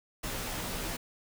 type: noise with comb filter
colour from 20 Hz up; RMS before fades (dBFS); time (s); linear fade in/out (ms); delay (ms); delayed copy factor
pink; -36; 0.23-0.97; 10; 14; -0.9
effects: none